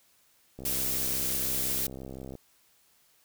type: click train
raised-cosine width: 2 ms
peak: -28 dBFS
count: 117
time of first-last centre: 0.59-2.353 s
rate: 65.8 Hz
type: noise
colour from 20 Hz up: blue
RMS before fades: -30 dBFS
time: 0.65-1.87 s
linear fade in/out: 5 ms
effects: white hiss -65 dBFS RMS until 3.24 s